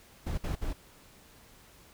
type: noise bursts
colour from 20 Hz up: brown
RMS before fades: -32 dBFS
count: 3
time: 0.26-0.732 s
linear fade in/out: 10 ms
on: 120 ms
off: 56 ms
effects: pink hiss -57 dBFS RMS until 1.93 s